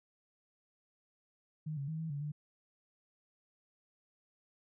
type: tone with pitch steps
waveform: sine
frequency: 154.7 / 139.3 / 158.6 / 161.4 / 143.1 / 148.8 Hz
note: D#3 / C#3 / D#3 / E3 / D3 / D3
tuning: -10 / +9 / +33 / -36 / -45 / +23 cents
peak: -36 dBFS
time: 1.66-2.32 s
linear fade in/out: 10 ms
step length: 110 ms
effects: none